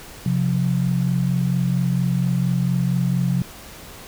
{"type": "tone pair together", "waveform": "sine", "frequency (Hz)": [132.8, 177.14], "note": ["C3", "F3"], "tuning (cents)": [26, 25], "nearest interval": "perfect fourth", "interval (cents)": 499, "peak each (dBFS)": -20, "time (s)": [0.26, 3.42], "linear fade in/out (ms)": 2, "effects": ["pink hiss -40 dBFS RMS until 4.07 s"]}